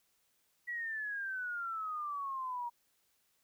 sine exponential sweep, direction down, 1950 to 943 Hz, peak -36 dBFS, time 0.67-2.7 s, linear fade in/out 20 ms, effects white hiss -75 dBFS RMS until 3.43 s

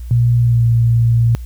sine tone with pitch glide, 119.4 to 116.61 Hz, A#2 to A#2, +42 to +1 cents, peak -9 dBFS, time 0.11-1.35 s, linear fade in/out 0 ms, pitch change -41 cents, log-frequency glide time 0.43-0.65 s, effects added 60 Hz sine -25 dBFS peak until 1.45 s + white hiss -50 dBFS RMS until 1.45 s

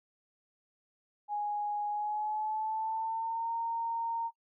sine tone with pitch glide, 830 to 920.9 Hz, G#5 to A#5, -1 to -21 cents, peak -31 dBFS, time 1.28-4.31 s, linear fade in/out 50 ms, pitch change +180 cents, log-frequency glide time 1.89-3.51 s, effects noise-tail reverb RT60 0.1 s tail -22 dB re dry

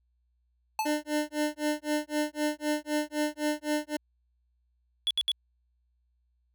square tone with exponential decay, 871 Hz, A5, 18 cents flat, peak -24 dBFS, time 0.79-1.02 s, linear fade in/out 2 ms, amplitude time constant 48 ms
25% pulse tone with tremolo, 300 Hz, D4, 37 cents sharp, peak -21 dBFS, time 0.85-3.97 s, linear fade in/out 10 ms, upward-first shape sine, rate 3.9 Hz, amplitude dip 100%
triangle tone bursts, 3385 Hz, G#7, 32 cents sharp, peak -22 dBFS, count 3, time 5.07-5.317 s, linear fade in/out 0 ms, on 37 ms, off 68 ms
effects added 60 Hz sine -69 dBFS peak until 6.54 s

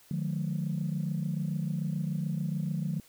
sine tone cluster, 151.5 / 178.4 / 214.1 Hz, D#3 / F3 / A3, -46 / +37 / -47 cents, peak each -31 / -32 / -37 dBFS, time 0.11-3 s, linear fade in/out 2 ms, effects tanh soft clip ceiling -22 dBFS + white hiss -59 dBFS RMS until 3.08 s

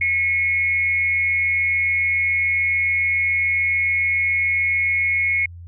sine tone with amplitude modulation, 2183 Hz, C#7, 27 cents flat, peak -14 dBFS, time 0.01-5.46 s, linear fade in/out 5 ms, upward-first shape sine, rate 227 Hz, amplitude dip 55%, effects added 86 Hz sine -35 dBFS peak until 5.67 s

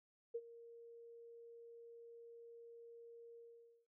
sine tone with ADSR envelope, 466.2 Hz, A#4, in tune, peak -38 dBFS, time 0.34-3.87 s, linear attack 13 ms, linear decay 50 ms, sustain -17 dB, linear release 500 ms, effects none

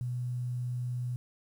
sine tone, 123.47 Hz, B2, in tune, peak -31 dBFS, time 0.01-1.16 s, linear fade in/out 0 ms, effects 10-bit

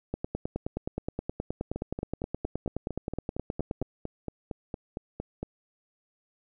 two click trains, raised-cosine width 2 ms, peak -17 / -20 dBFS, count 36 / 17, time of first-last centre 0.14-3.816 / 1.76-5.43 s, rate 9.52 / 4.36 Hz, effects none

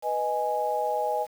sine chord, G# minor, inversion first, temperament equal, 493.9 / 622.3 / 830.6 Hz, B4 / D#5 / G#5, 0 / 0 / 0 cents, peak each -31 / -29 / -27 dBFS, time 0.02-1.27 s, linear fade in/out 50 ms, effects 8-bit

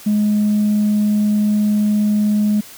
sine tone, 209.6 Hz, G#3, 16 cents sharp, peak -11 dBFS, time 0.06-2.61 s, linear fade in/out 10 ms, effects tanh soft clip ceiling -10 dBFS + white hiss -39 dBFS RMS until 2.77 s

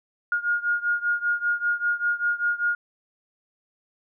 sine beating tone pair, 1424 / 1429.1 Hz, F6 / F6, +33 / +39 cents, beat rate 5.1 Hz, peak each -24 / -26 dBFS, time 0.32-2.75 s, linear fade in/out 2 ms, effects none

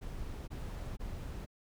brown noise bursts, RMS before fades -41 dBFS, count 3, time 0.01-1.462 s, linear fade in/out 20 ms, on 470 ms, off 21 ms, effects none

